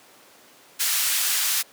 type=band-pass noise; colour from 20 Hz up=white; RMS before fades=-23 dBFS; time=0.79-1.63 s; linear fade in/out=20 ms; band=1500 to 16000 Hz; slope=12 dB/octave; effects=pink hiss -51 dBFS RMS until 1.72 s + high-pass 300 Hz 12 dB/octave